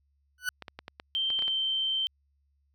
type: tone with exponential growth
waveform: 40% pulse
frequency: 1488 Hz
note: F#6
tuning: 9 cents sharp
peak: -23 dBFS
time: 0.38-0.49 s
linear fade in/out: 2 ms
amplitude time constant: 22 ms
type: clicks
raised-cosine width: 0.3 ms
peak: -24 dBFS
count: 9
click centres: 0.623 / 0.682 / 0.79 / 0.881 / 0.999 / 1.303 / 1.391 / 1.423 / 1.48 s
type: tone with pitch glide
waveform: sine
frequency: 3136 to 3116 Hz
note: G7 to G7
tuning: 0 to -11 cents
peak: -26 dBFS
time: 1.15-2.07 s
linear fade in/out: 0 ms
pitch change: -11 cents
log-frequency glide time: 1.26-1.49 s
effects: added 70 Hz sine -68 dBFS peak until 2.74 s